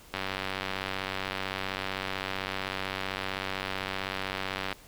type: click train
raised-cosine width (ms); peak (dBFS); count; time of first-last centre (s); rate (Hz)
0.3; -15; 440; 0.14-4.727; 95.7
effects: pink hiss -53 dBFS RMS until 4.87 s